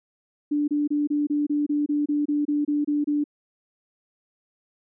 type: tone bursts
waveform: sine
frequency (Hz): 293.7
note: D4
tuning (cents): 0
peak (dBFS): -20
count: 14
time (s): 0.51-3.241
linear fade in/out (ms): 10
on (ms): 170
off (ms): 27
effects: none